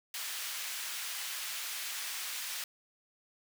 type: high-pass noise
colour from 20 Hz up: pink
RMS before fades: -39 dBFS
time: 0.14-2.64 s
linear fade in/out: 2 ms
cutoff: 1900 Hz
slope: 12 dB/octave
effects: none